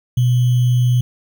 sine tone with sample-and-hold, 123.47 Hz, B2, in tune, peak -11 dBFS, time 0.17-1.01 s, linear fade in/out 5 ms, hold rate 3150 Hz, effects none

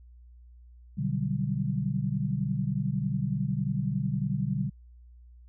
sine chord, G major seventh, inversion first, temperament equal, 123.47 / 146.83 / 185 / 196 Hz, B2 / D3 / F#3 / G3, 0 / 0 / 0 / 0 cents, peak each -32 / -30 / -34 / -32 dBFS, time 0.97-4.7 s, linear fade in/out 20 ms, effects added 60 Hz sine -49 dBFS peak until 5.48 s

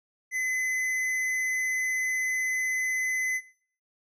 sine tone with hard clipping, 2029 Hz, B6, 46 cents sharp, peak -28 dBFS, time 0.31-3.41 s, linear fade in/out 50 ms, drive 10 dB, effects noise-tail reverb RT60 0.5 s tail -17 dB re dry

